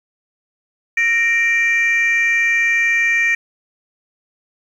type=tone pair together; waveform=sine; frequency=1853 / 2353 Hz; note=A#6 / D7; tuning=-11 / +3 cents; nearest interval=major third; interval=414 cents; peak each=-14 dBFS; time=0.97-3.35 s; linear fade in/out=5 ms; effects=tanh soft clip ceiling -9 dBFS + 8-bit